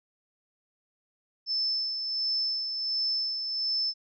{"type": "tone with tremolo", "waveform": "sine", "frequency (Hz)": 5270, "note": "E8", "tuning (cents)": -1, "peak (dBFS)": -25, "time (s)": [1.46, 3.94], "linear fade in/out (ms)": 50, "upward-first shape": "sine", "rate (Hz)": 1.4, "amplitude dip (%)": 45, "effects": []}